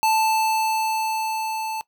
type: tone with level ramp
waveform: square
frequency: 880 Hz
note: A5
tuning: in tune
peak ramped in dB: -17 to -27 dBFS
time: 0.03-1.81 s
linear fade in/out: 0 ms
effects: noise-tail reverb RT60 0.1 s tail -19 dB re dry